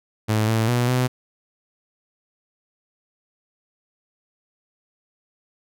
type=tone with pitch steps; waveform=sawtooth; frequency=108.5 / 112 / 121.7 / 126.3 Hz; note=A2 / A2 / B2 / B2; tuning=-24 / +31 / -25 / +39 cents; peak=-14 dBFS; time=0.28-1.08 s; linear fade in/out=20 ms; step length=200 ms; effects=none